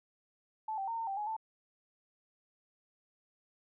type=tone with pitch steps; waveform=sine; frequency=872 / 778 / 916 / 909 / 782 / 838 / 884 Hz; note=A5 / G5 / A#5 / A#5 / G5 / G#5 / A5; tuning=-16 / -13 / -31 / -44 / -4 / +15 / +8 cents; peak=-34 dBFS; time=0.68-1.366 s; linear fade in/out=5 ms; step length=98 ms; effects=none